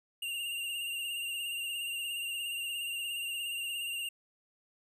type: tone with vibrato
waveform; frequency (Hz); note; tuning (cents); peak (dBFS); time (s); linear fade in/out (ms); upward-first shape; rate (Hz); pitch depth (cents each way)
square; 2800; F7; +4; -35; 0.22-4.09; 5; triangle; 17; 49
effects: none